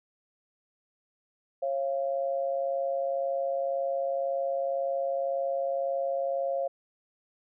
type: tone pair together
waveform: sine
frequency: 546 / 687.9 Hz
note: C#5 / F5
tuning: -26 / -26 cents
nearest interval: major third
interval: 400 cents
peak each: -28 / -32 dBFS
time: 1.62-6.68 s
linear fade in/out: 10 ms
effects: none